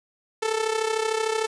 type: tone with amplitude modulation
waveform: sawtooth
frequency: 441 Hz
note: A4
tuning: 4 cents sharp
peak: -16 dBFS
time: 0.42-1.47 s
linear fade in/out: 10 ms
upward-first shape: sine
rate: 33.3 Hz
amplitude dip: 70%
effects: resampled to 22050 Hz + 7-bit